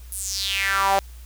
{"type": "tone with high-pass filter sweep", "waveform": "sawtooth", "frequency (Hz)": 196, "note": "G3", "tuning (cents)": 0, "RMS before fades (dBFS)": -23, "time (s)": [0.12, 0.99], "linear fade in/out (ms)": 0, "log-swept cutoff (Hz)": [11000, 650], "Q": 4.6, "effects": ["added 60 Hz sine -38 dBFS peak until 1.25 s", "white hiss -52 dBFS RMS until 1.25 s"]}